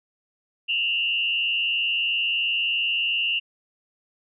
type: tone with frequency modulation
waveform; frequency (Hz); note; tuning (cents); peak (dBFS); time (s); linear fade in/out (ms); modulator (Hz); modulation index
sine; 2797; F7; +2; -21; 0.68-3.4; 20; 117; 0.98
effects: none